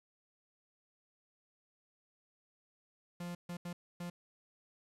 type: tone bursts at uneven times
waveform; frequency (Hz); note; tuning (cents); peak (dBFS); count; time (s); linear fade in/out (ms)
45% pulse; 174.61; F3; 0; -40; 4; 3.2-3.35 / 3.49-3.57 / 3.65-3.73 / 4-4.1; 5
effects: resampled to 32000 Hz + 11-bit